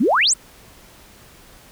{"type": "exponential sweep", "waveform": "sine", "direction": "up", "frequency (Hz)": [193.5, 9020], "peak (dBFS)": -13, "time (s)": [0, 0.34], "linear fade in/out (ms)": 10, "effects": ["pink hiss -47 dBFS RMS until 1.71 s"]}